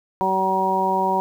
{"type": "harmonic tone", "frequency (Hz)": 190, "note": "F#3", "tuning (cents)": 46, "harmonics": [1, 2, 3, 4, 5], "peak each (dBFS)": [-28, -26, -28, -24, -20], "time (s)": [0.21, 1.2], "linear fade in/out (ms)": 0, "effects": ["8-bit"]}